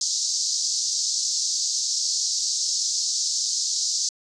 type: band-pass noise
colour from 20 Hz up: white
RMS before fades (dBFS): -25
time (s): 0.01-4.09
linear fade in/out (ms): 2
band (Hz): 4400 to 6900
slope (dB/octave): 48
effects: resampled to 22050 Hz